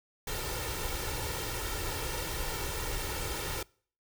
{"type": "noise with comb filter", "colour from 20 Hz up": "pink", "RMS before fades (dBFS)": -35, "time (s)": [0.27, 3.63], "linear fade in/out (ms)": 5, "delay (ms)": 2.2, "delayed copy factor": 0.7, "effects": ["noise-tail reverb RT60 0.5 s tail -25 dB re dry"]}